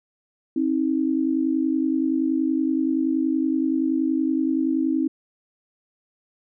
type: tone pair together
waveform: sine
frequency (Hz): 267.2 / 317.8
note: C4 / D#4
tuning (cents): +36 / +37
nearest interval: minor third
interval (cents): 301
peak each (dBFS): -22 / -22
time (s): 0.56-5.08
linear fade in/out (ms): 5
effects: none